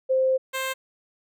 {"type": "tone pair in turn", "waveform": ["sine", "10% pulse"], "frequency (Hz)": [523, 526.9], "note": ["C5", "C5"], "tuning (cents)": [-1, 12], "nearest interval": "unison", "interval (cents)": 13, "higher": "second", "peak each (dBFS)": -18, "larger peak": "neither", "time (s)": [[0.09, 0.38], [0.53, 0.74]], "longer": "first", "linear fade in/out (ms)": 20, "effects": []}